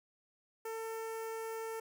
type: tone with notch filter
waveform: sawtooth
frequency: 448.3 Hz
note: A4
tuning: 32 cents sharp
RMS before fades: -41 dBFS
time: 0.65-1.8 s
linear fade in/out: 5 ms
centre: 3800 Hz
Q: 0.81
effects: none